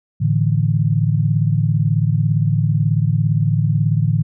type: chord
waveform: sine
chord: A suspended fourth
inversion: none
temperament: equal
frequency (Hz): 110 / 146.83 / 164.81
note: A2 / D3 / E3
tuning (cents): 0 / 0 / 0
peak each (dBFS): -17 / -17 / -20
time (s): 0.2-4.23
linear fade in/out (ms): 20
effects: none